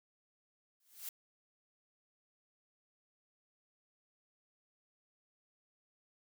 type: noise with exponential growth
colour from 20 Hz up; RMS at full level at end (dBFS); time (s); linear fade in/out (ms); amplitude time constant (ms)
blue; -40; 0.8-1.09; 2; 62
effects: none